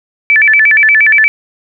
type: tone with vibrato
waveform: sine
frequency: 2011 Hz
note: B6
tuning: 31 cents sharp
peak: -4 dBFS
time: 0.3-1.28 s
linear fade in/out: 0 ms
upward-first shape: square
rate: 8.5 Hz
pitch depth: 240 cents each way
effects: none